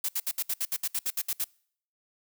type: noise bursts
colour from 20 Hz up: blue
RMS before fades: -29 dBFS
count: 13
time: 0.04-1.443 s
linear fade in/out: 5 ms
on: 47 ms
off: 66 ms
effects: noise-tail reverb RT60 0.6 s tail -26 dB re dry